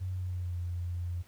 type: tone with pitch glide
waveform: sine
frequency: 92.5 to 87.66 Hz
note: F#2 to F2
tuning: 0 to +7 cents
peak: -32 dBFS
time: 0-1.23 s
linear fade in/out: 20 ms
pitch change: -93 cents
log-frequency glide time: 0.12-0.57 s
effects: pink hiss -62 dBFS RMS until 1.27 s